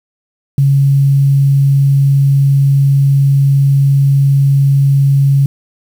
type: tone with quantisation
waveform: sine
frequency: 138.59 Hz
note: C#3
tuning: in tune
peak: -6 dBFS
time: 0.58-5.46 s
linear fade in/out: 2 ms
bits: 6
effects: none